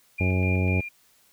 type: tone with tremolo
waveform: sine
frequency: 2400 Hz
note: D7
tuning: 37 cents sharp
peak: -28 dBFS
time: 0.18-0.89 s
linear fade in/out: 10 ms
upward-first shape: square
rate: 4 Hz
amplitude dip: 40%
type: harmonic tone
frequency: 92.4 Hz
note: F#2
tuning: 2 cents flat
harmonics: 1 / 2 / 3 / 4 / 5 / 6 / 7 / 9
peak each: -22 / -28 / -32 / -34 / -36 / -38 / -39 / -41 dBFS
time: 0.2-0.81 s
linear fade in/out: 10 ms
effects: white hiss -61 dBFS RMS until 1.32 s